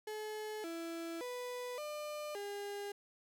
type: tone with pitch steps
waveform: 35% pulse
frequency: 428.4 / 332.8 / 494.4 / 600 / 405.5 Hz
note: A4 / E4 / B4 / D5 / G#4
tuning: -46 / +17 / +2 / +37 / -41 cents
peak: -39 dBFS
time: 0.07-2.92 s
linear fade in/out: 5 ms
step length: 570 ms
effects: none